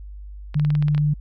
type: clicks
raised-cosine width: 0.3 ms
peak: -19 dBFS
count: 9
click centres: 0.544 / 0.597 / 0.649 / 0.704 / 0.752 / 0.825 / 0.883 / 0.948 / 0.979 s
type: tone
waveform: sine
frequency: 148.8 Hz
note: D3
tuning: 23 cents sharp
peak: -16 dBFS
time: 0.55-1.14 s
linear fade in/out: 10 ms
effects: added 50 Hz sine -34 dBFS peak until 1.2 s